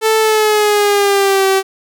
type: tone with pitch glide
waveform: sawtooth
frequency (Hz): 440 to 385.3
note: A4 to G4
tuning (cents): 0 to -30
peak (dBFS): -6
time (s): 0.01-1.63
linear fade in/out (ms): 50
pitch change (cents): -230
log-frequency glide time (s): 0.19-1.46
effects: none